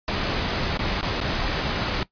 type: noise with dropouts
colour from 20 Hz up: pink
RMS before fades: -25 dBFS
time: 0.08-2.03 s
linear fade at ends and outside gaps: 0 ms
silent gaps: 0.773-0.792 / 1.011-1.029 / 1.203-1.213 s
effects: noise-tail reverb RT60 0.1 s tail -18 dB re dry + resampled to 11025 Hz